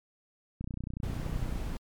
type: click train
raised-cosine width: 5 ms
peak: -24 dBFS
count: 30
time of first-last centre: 0.61-1.558 s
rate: 30.6 Hz
type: noise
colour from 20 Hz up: brown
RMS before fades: -35 dBFS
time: 1.03-1.77 s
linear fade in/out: 2 ms
effects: MP3 96 kbps